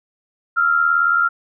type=tone pair together; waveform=sine; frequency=1315 / 1393.5 Hz; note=E6 / F6; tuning=-5 / -4 cents; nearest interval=minor second; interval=101 cents; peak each=-20 / -14 dBFS; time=0.56-1.29 s; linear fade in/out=20 ms; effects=none